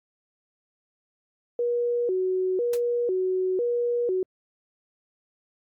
sine tone with vibrato, 422.4 Hz, G#4, 29 cents sharp, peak -22 dBFS, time 1.59-4.23 s, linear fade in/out 2 ms, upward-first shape square, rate 1 Hz, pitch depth 220 cents each way
white noise with exponential decay, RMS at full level -31 dBFS, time 2.73-2.81 s, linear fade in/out 5 ms, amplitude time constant 17 ms
effects AAC 64 kbps

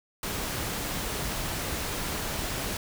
pink noise, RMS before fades -32 dBFS, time 0.23-2.77 s, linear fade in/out 2 ms, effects none

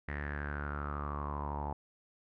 sawtooth tone with low-pass filter sweep, 72.7 Hz, D2, 17 cents flat, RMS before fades -38 dBFS, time 0.08-1.73 s, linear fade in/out 5 ms, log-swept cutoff 1900 to 860 Hz, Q 8.7, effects none

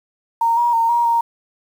sine tone with pitch steps, 923 / 952 / 917 / 946 / 931 Hz, A#5 / A#5 / A#5 / A#5 / A#5, -17 / +36 / -29 / +25 / -2 cents, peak -13 dBFS, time 0.41-1.21 s, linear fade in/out 5 ms, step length 160 ms, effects 7-bit

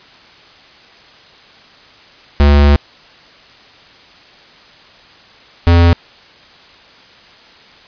square tone pair in turn, 71.9 / 85.5 Hz, D2 / F2, -36 / -36 cents, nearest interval minor third, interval 300 cents, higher second, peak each -6 dBFS, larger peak neither, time 2.4-2.76 / 5.67-5.93 s, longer first, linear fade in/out 0 ms, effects white hiss -42 dBFS RMS until 7.87 s + resampled to 11025 Hz

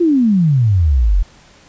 sine exponential sweep, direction down, 359 to 41.2 Hz, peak -9 dBFS, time 0-1.23 s, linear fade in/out 10 ms, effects pink hiss -46 dBFS RMS until 1.68 s + resampled to 16000 Hz

